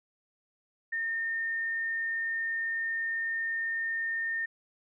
sine tone, 1822 Hz, A#6, 40 cents flat, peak -29 dBFS, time 0.92-4.46 s, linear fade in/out 10 ms, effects none

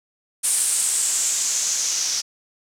blue noise with low-pass filter sweep, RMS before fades -22 dBFS, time 0.43-2.22 s, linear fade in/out 20 ms, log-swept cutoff 9300 to 5700 Hz, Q 4.4, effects none

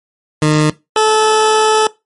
20% pulse tone pair in turn, 152.7 / 434.3 Hz, D#3 / A4, -32 / -23 cents, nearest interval octave + tritone, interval 1809 cents, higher second, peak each -4 dBFS, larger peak neither, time 0.42-0.7 / 0.96-1.87 s, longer second, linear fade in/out 2 ms, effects noise-tail reverb RT60 0.2 s tail -18 dB re dry + MP3 48 kbps

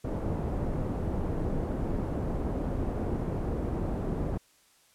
pink low-pass noise, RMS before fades -31 dBFS, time 0.04-4.38 s, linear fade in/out 10 ms, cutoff 560 Hz, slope 12 dB/octave, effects white hiss -63 dBFS RMS until 4.94 s + low-pass 11000 Hz 12 dB/octave

